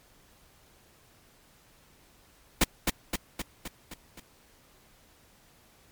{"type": "noise with echo", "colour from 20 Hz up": "pink", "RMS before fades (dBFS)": -21, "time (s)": [2.61, 2.64], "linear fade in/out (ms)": 5, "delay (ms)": 260, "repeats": 6, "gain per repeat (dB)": -4, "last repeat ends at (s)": 4.2, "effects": ["pink hiss -60 dBFS RMS until 5.91 s", "MP3 96 kbps"]}